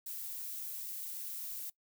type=noise; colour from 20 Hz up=violet; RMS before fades=-42 dBFS; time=0.06-1.7 s; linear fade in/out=5 ms; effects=noise-tail reverb RT60 0.1 s tail -21 dB re dry